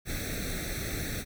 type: noise with comb filter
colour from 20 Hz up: pink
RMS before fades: -34 dBFS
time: 0.05-1.25 s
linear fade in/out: 50 ms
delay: 0.5 ms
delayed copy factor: +0.95
effects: none